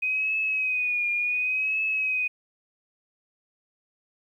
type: tone with vibrato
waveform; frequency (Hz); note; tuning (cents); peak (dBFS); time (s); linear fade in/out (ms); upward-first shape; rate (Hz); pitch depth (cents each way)
sine; 2504; D#7; +10; -23; 0.02-2.28; 10; triangle; 0.69; 67
effects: 10-bit